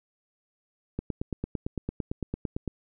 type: click train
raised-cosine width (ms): 3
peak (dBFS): -17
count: 16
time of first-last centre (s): 0.99-2.677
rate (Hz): 8.89
effects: none